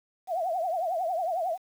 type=tone with vibrato; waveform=sine; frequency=698.5 Hz; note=F5; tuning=in tune; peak=-26 dBFS; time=0.27-1.58 s; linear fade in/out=50 ms; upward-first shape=triangle; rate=11 Hz; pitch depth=190 cents each way; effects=9-bit